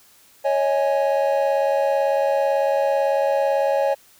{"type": "chord", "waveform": "triangle", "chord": "C# suspended second", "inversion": "none", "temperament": "equal with one note detuned", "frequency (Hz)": [554.4, 632.4, 830.6], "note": ["C#5", "D#5", "G#5"], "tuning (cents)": [0, 28, 0], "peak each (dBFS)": [-17, -22, -22], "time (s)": [0.44, 3.95], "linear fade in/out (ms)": 20, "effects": ["white hiss -53 dBFS RMS until 4.19 s"]}